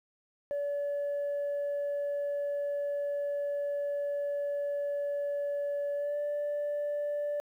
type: tone with pitch glide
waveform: sine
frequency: 573 to 584.4 Hz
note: D5 to D5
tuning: -43 to -9 cents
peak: -28 dBFS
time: 0.51-7.4 s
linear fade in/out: 0 ms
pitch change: +34 cents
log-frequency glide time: 5.95-6.17 s
effects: tanh soft clip ceiling -28 dBFS + 11-bit